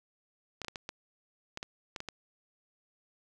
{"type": "clicks", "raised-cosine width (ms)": 0.2, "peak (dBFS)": -21, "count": 10, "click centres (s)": [0.617, 0.647, 0.683, 0.758, 0.891, 1.574, 1.629, 1.962, 2.004, 2.087], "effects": []}